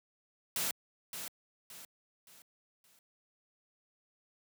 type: noise with echo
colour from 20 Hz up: white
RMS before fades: -34 dBFS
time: 0.56-0.71 s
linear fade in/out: 2 ms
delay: 570 ms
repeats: 4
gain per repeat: -8 dB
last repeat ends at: 2.99 s
effects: high-pass 100 Hz 12 dB/octave